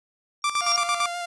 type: tone with exponential growth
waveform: sine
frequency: 5580 Hz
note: F8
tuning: 2 cents flat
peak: -17 dBFS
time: 0.42-0.76 s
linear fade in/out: 0 ms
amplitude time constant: 73 ms
type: tone with tremolo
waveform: sawtooth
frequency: 1174.7 Hz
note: D6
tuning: in tune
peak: -17 dBFS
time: 0.44-1.06 s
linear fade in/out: 2 ms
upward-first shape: square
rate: 8.9 Hz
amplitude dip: 70%
type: tone with vibrato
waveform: sawtooth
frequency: 698.5 Hz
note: F5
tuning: in tune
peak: -25 dBFS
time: 0.61-1.26 s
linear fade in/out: 10 ms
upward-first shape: square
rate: 7.5 Hz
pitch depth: 13 cents each way
effects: resampled to 24000 Hz